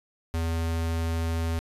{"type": "tone", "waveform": "square", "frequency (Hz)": 82.41, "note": "E2", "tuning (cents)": 0, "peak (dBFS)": -26, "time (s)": [0.34, 1.59], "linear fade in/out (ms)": 0, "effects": ["resampled to 32000 Hz"]}